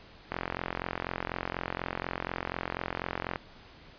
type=click train; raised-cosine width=0.5 ms; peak=-16 dBFS; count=135; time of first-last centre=0.32-3.359 s; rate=44.1 Hz; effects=pink hiss -53 dBFS RMS until 3.98 s + resampled to 11025 Hz